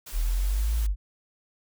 white noise, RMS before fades -42 dBFS, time 0.06-0.87 s, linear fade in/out 10 ms
sine exponential two-way sweep, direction up then down, 38.25 to 57 to 46.15 Hz, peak -22 dBFS, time 0.12-0.96 s, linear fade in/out 50 ms, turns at 0.77 s
effects none

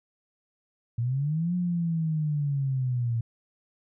sine linear two-way sweep, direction up then down, 113.7 to 180.1 to 113.7 Hz, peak -24 dBFS, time 0.98-3.21 s, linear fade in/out 5 ms, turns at 1.55 s, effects none

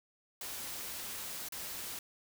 white noise with dropouts, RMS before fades -42 dBFS, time 0.41-1.99 s, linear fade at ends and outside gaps 2 ms, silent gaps 1.487-1.522 s, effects none

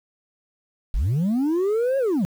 sine linear two-way sweep, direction up then down, 33.82 to 554.4 to 160.4 Hz, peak -16 dBFS, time 0.94-2.25 s, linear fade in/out 0 ms, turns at 1.98 s, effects tanh soft clip ceiling -18 dBFS + 8-bit

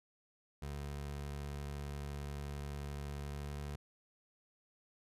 25% pulse tone with pitch glide, 71.5 to 72.41 Hz, D2 to D2, -46 to -24 cents, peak -37 dBFS, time 0.62-3.76 s, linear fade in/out 5 ms, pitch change +22 cents, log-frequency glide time 3.25-3.61 s, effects resampled to 32000 Hz

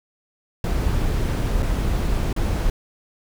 brown noise with dropouts, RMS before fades -21 dBFS, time 0.64-2.7 s, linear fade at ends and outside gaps 2 ms, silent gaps 1.624-1.628 / 2.329-2.363 s, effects none

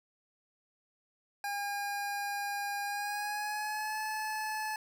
25% pulse tone with pitch glide, 810 to 863.1 Hz, G#5 to A5, -43 to -34 cents, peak -30 dBFS, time 1.44-4.76 s, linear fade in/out 2 ms, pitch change +109 cents, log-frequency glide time 2.84-3.99 s, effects none

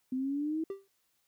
sine exponential sweep, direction up, 253.6 to 325.6 Hz, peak -30 dBFS, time 0.12-0.64 s, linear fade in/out 5 ms
triangle tone with exponential decay, 392 Hz, G4, in tune, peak -30 dBFS, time 0.7-0.88 s, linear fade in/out 2 ms, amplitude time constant 37 ms
effects white hiss -75 dBFS RMS until 1.27 s

